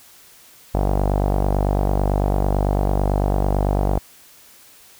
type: tone with low-pass filter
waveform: sawtooth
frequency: 49 Hz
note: G1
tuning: in tune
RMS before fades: -19 dBFS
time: 0.74-3.99 s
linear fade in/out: 10 ms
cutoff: 740 Hz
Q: 2.8
effects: white hiss -48 dBFS RMS until 4.99 s